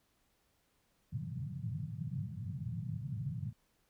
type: band-pass noise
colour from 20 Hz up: pink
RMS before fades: -40 dBFS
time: 1.12-3.53 s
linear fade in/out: 10 ms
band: 100 to 170 Hz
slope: 48 dB/octave
effects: pink hiss -75 dBFS RMS until 3.89 s